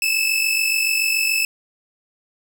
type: tone pair together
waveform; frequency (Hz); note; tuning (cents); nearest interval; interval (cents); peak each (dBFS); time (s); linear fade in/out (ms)
sawtooth; 2596 / 2643; E7 / E7; -27 / +4; unison; 31; -17; 0.02-1.45; 2
effects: none